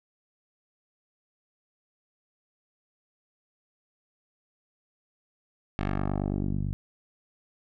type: tone with low-pass filter sweep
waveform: 10% pulse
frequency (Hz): 49.16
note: G1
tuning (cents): +6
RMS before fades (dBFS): -29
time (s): 5.79-6.73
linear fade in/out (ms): 0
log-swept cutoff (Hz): 2800 to 120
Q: 1.1
effects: none